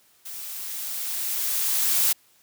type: noise with level ramp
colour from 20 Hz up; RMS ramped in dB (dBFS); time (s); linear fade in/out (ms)
blue; -37 to -20; 0.25-2.13; 10
effects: white hiss -60 dBFS RMS until 2.42 s + high-pass 60 Hz 12 dB/octave